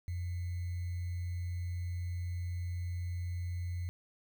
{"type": "tone with sample-and-hold", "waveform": "sine", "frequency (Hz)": 88, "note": "F2", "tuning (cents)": 14, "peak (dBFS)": -34, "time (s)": [0.08, 3.89], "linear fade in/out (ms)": 0, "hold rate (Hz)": 2100, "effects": []}